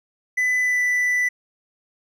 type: tone with pitch glide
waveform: triangle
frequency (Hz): 2001 to 1982.6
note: B6 to B6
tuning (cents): +22 to +6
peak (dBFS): -16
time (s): 0.37-1.29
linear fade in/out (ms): 10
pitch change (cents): -16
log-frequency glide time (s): 0.6-0.81
effects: none